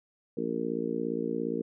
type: harmonic tone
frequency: 57.3 Hz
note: A#1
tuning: 29 cents flat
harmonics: 3 / 4 / 5 / 6 / 7 / 8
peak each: -40 / -35 / -35 / -37 / -37 / -34 dBFS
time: 0.37-1.62 s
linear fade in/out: 5 ms
effects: none